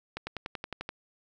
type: accelerating click train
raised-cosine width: 0.3 ms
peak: -19 dBFS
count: 9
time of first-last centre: 0.17-0.891 s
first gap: 100 ms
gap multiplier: 0.97
effects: none